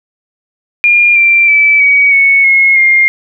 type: tone with pitch steps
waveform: sine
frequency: 2411 / 2360 / 2310 / 2261 / 2213 / 2167 / 2121 Hz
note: D7 / D7 / D7 / C#7 / C#7 / C#7 / C7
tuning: +45 / +8 / -29 / +34 / -3 / -40 / +23 cents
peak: -4 dBFS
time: 0.84-3.08 s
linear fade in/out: 0 ms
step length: 320 ms
effects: none